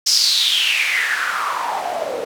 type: noise with band-pass filter sweep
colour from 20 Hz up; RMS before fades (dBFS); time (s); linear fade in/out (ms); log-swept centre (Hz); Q
white; -19; 0.06-2.25; 10; 5600 to 480; 6.2
effects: none